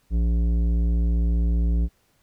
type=tone with tanh clipping; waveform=sine; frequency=57.6 Hz; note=A#1; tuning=20 cents flat; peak=-20 dBFS; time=0.1-1.89 s; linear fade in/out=50 ms; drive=12 dB; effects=pink hiss -65 dBFS RMS until 2.22 s